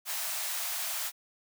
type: high-pass noise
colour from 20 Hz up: white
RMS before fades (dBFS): -34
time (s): 0.05-1.12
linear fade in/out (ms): 50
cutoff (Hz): 600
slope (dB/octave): 96
effects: none